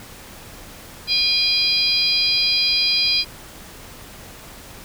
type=harmonic tone; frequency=811 Hz; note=G#5; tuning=41 cents flat; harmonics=3 / 4 / 5 / 6; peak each=-24 / -25 / -22 / -18 dBFS; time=1.07-3.25 s; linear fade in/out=50 ms; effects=pink hiss -40 dBFS RMS until 4.84 s